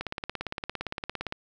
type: click train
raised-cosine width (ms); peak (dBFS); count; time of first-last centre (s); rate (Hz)
0.3; -16; 24; 0.01-1.324; 17.5
effects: none